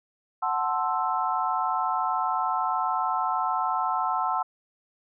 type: chord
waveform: sine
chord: F# half-diminished seventh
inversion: none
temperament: equal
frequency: 740 / 880 / 1046.5 / 1318.5 Hz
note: F#5 / A5 / C6 / E6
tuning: 0 / 0 / 0 / 0 cents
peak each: -29 dBFS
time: 0.42-4.43 s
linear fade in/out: 10 ms
effects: none